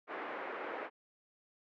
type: band-pass noise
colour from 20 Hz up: pink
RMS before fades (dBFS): -42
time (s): 0.07-0.9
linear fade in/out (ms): 50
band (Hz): 350 to 2100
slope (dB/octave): 24
effects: none